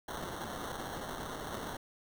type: noise with sample-and-hold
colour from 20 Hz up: violet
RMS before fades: -41 dBFS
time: 0.08-1.77 s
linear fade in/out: 5 ms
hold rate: 2450 Hz
effects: none